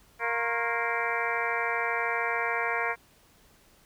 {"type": "harmonic tone with a mistuned harmonic", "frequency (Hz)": 233.1, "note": "A#3", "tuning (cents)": 0, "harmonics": [2, 3, 4, 5, 6, 7, 8, 9, 10], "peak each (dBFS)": [-35, -35, -35, -35, -35, -35, -35, -35, -35], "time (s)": [0.19, 2.96], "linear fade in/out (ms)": 50, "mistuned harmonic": 5, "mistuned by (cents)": -120, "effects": ["pink hiss -60 dBFS RMS until 3.85 s"]}